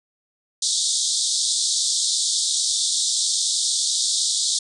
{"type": "band-pass noise", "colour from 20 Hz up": "pink", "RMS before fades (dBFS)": -22, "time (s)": [0.62, 4.59], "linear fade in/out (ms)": 5, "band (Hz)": [3500, 9200], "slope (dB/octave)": 96, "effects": []}